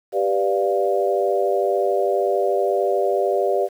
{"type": "chord", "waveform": "sine", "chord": "G dominant seventh", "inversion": "none", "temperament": "equal", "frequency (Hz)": [392, 493.9, 587.3, 698.5], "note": ["G4", "B4", "D5", "F5"], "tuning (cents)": [0, 0, 0, 0], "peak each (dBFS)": [-21, -24, -22, -24], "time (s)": [0.12, 3.69], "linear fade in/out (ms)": 50, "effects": ["8-bit"]}